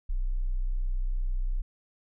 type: tone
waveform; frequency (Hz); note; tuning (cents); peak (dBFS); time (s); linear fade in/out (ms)
sine; 31.26; B0; +22; -25; 0.09-1.62; 10
effects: none